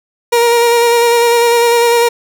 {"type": "tone with vibrato", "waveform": "30% pulse", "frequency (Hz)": 471.4, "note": "A#4", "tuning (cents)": 19, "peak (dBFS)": -5, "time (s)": [0.32, 2.09], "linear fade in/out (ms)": 10, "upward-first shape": "square", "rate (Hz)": 10, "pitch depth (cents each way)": 17, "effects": []}